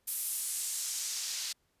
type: noise with band-pass filter sweep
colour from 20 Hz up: white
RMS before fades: -36 dBFS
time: 0.07-1.53 s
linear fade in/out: 10 ms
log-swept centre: 12000 to 4600 Hz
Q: 1.4
effects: pink hiss -75 dBFS RMS until 1.8 s + resampled to 32000 Hz